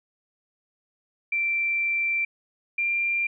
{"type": "tone pair in turn", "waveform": "sine", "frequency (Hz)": [2349, 2380], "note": ["D7", "D7"], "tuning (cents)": [0, 22], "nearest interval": "unison", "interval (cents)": 22, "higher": "second", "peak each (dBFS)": -22, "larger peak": "neither", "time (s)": [[1.32, 2.25], [2.78, 3.27]], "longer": "first", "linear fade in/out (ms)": 5, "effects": []}